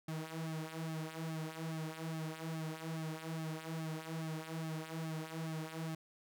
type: tone with flanger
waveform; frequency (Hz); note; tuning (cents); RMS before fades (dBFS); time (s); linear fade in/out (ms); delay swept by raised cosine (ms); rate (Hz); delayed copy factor
sawtooth; 160; D#3; +49; -42; 0.08-5.95; 5; 2 to 6.1; 2.4; -0.8
effects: none